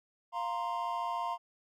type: chord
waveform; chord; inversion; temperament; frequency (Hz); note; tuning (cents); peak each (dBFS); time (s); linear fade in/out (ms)
triangle; F suspended fourth; none; equal; 698.5 / 932.3 / 1046.5; F5 / Bb5 / C6; 0 / 0 / 0; -36 / -34 / -35; 0.32-1.38; 50
effects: none